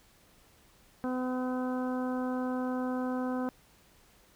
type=harmonic tone; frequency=253.8 Hz; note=B3; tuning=47 cents sharp; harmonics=1 / 2 / 3 / 4 / 5 / 6; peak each=-31 / -37 / -41 / -43 / -45 / -47 dBFS; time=1.04-3.49 s; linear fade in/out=0 ms; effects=pink hiss -62 dBFS RMS until 4.35 s